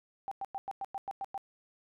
sine tone bursts, 784 Hz, G5, in tune, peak -34 dBFS, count 9, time 0.28-1.378 s, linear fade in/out 0 ms, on 34 ms, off 99 ms, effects none

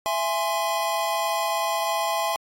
square chord, E augmented, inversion none, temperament equal with one note detuned, 666.5 / 830.6 / 1046.5 Hz, E5 / G#5 / B#5, +19 / 0 / 0 cents, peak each -28 dBFS, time 0.06-2.36 s, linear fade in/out 0 ms, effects AAC 48 kbps

